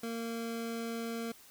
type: tone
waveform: 25% pulse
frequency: 230 Hz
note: A#3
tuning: 23 cents flat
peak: -32 dBFS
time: 0.03-1.32 s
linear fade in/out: 5 ms
effects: white hiss -57 dBFS RMS until 1.5 s